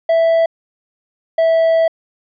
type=tone pair in turn; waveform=triangle; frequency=659.3 / 654.7 Hz; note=E5 / E5; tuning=0 / -12 cents; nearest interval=unison; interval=12 cents; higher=first; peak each=-8 dBFS; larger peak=neither; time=0.09-0.46 / 1.38-1.88 s; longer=second; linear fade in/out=5 ms; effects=resampled to 11025 Hz